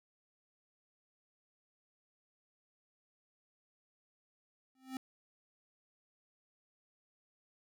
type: tone with exponential growth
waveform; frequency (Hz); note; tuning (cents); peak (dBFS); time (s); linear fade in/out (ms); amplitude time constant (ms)
square; 261.6; C4; 0; -36; 4.75-4.97; 2; 47
effects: none